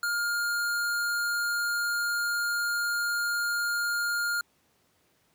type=tone; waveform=square; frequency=1412 Hz; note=F6; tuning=19 cents sharp; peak=-27 dBFS; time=0.03-4.41 s; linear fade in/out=2 ms; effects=pink hiss -68 dBFS RMS until 5.34 s + high-pass 100 Hz 12 dB/octave